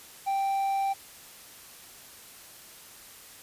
triangle tone, 784 Hz, G5, in tune, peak -23 dBFS, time 0.26-0.94 s, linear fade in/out 20 ms, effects white hiss -49 dBFS RMS until 3.42 s + resampled to 32000 Hz

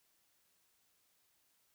silence, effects white hiss -75 dBFS RMS until 1.74 s

